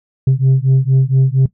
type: beating tone pair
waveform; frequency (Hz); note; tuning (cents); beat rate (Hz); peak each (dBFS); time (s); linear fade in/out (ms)
sine; 130.81 / 135.11; C3 / C#3; 0 / -44; 4.3; -10; 0.27-1.46; 5
effects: noise-tail reverb RT60 0.1 s tail -17 dB re dry + tanh soft clip ceiling -6 dBFS